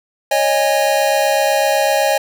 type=chord; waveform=square; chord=C# suspended second; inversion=none; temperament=equal with one note detuned; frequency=554.4 / 622.3 / 818.2 Hz; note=C#5 / D#5 / G#5; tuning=0 / 0 / -26 cents; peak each=-18 dBFS; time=0.31-2.18 s; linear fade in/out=5 ms; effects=none